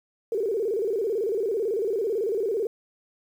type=tone with vibrato; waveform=sine; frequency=423.5 Hz; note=G#4; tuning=34 cents sharp; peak=-23 dBFS; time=0.32-2.67 s; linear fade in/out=2 ms; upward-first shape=square; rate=18 Hz; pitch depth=140 cents each way; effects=9-bit